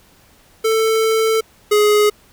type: tone pair in turn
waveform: square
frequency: 443.7 / 418.8 Hz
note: A4 / G#4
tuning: +14 / +15 cents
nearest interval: minor second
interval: 99 cents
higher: first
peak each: -14 / -11 dBFS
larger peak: second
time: 0.64-1.41 / 1.71-2.1 s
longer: first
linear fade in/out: 10 ms
effects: pink hiss -51 dBFS RMS until 2.32 s